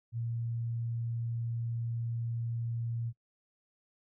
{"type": "tone", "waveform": "sine", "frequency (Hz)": 116.54, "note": "A#2", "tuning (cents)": 0, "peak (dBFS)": -32, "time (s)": [0.12, 3.13], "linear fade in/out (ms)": 50, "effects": ["noise-tail reverb RT60 0.1 s tail -23 dB re dry"]}